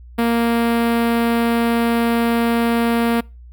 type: tone with notch filter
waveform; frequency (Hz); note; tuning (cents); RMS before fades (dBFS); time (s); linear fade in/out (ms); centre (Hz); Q
sawtooth; 233.1; A#3; 0; -17; 0.18-3.21; 10; 6400; 0.63
effects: noise-tail reverb RT60 0.3 s tail -26 dB re dry + added 60 Hz sine -37 dBFS peak until 3.52 s